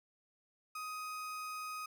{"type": "tone", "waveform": "35% pulse", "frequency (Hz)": 1253, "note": "D#6", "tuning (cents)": 12, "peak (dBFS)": -39, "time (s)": [0.75, 1.86], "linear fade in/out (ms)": 5, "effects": []}